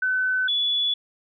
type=tone pair in turn; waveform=sine; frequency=1513 / 3424 Hz; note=F#6 / A7; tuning=+38 / -48 cents; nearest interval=octave + major second; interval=1414 cents; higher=second; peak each=-20 / -20 dBFS; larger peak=neither; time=0.02-0.48 / 0.48-0.94 s; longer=neither; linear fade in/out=5 ms; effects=none